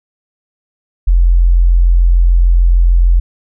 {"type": "tone", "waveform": "sine", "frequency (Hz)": 43.4, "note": "F1", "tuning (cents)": -10, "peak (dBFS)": -5, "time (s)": [1.07, 3.2], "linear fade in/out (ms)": 10, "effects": []}